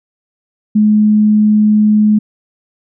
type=tone; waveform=sine; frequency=212.1 Hz; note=G#3; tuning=37 cents sharp; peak=-6 dBFS; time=0.75-2.19 s; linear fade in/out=10 ms; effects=none